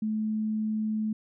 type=tone; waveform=sine; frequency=216.3 Hz; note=A3; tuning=29 cents flat; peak=-26 dBFS; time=0.02-1.13 s; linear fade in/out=5 ms; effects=none